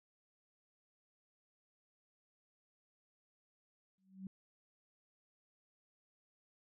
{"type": "tone with exponential growth", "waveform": "sine", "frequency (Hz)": 190.6, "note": "G3", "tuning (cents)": -48, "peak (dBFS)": -40, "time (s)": [3.98, 4.27], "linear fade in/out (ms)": 2, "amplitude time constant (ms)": 61, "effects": []}